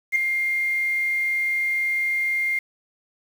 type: tone with ADSR envelope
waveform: sine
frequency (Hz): 2114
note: C7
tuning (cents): +17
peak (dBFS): -13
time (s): 0.12-2.59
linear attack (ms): 37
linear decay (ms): 5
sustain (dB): -7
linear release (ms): 4
effects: tanh soft clip ceiling -12 dBFS + 7-bit